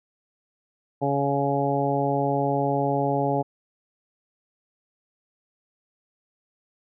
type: harmonic tone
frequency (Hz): 140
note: C#3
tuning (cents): +18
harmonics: 1 / 2 / 3 / 4 / 5 / 6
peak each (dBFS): -28 / -28 / -28 / -28 / -28 / -28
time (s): 1.01-3.43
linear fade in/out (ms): 20
effects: none